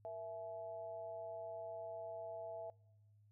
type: tone with amplitude modulation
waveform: sine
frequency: 660 Hz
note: E5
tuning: 2 cents sharp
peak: -40 dBFS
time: 0.05-2.7 s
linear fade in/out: 0 ms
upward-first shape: sine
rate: 192 Hz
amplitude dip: 75%
effects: noise-tail reverb RT60 1.0 s tail -26 dB re dry + added 104 Hz sine -65 dBFS peak until 3.31 s